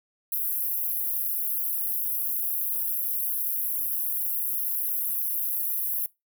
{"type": "high-pass noise", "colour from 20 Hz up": "pink", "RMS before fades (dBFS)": -28, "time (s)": [0.32, 6.06], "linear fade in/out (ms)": 2, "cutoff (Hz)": 11000, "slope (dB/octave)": 96, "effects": ["noise-tail reverb RT60 0.2 s tail -21 dB re dry"]}